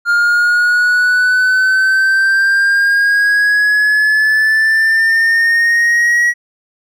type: exponential sweep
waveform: triangle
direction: up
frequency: 1405 to 1919 Hz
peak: -7 dBFS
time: 0.05-6.34 s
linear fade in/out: 50 ms
effects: none